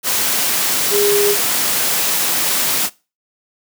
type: tone in noise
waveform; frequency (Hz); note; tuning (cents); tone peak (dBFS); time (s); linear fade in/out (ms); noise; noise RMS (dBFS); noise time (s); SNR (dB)
sine; 408.9; G#4; -27; -14; 0.9-1.36; 50; white; -17; 0.03-2.9; 0
effects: noise-tail reverb RT60 0.3 s tail -22 dB re dry + high-pass 150 Hz 12 dB/octave